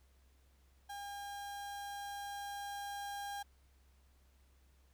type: tone with level ramp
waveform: 35% pulse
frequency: 807 Hz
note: G#5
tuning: 50 cents flat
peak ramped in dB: -42 to -39 dBFS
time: 0.89-3.43 s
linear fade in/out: 10 ms
effects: added 66 Hz sine -65 dBFS peak until 4.93 s + pink hiss -74 dBFS RMS until 4.93 s